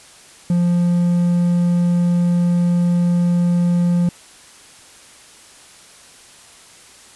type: tone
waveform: triangle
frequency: 174.61 Hz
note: F3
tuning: in tune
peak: -11 dBFS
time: 0.5-4.09 s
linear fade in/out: 2 ms
effects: white hiss -44 dBFS RMS until 7.15 s + resampled to 24000 Hz